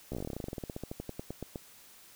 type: slowing click train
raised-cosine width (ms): 2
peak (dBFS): -24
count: 28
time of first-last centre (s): 0.12-1.558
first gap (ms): 14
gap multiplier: 1.09
effects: white hiss -56 dBFS RMS until 2.15 s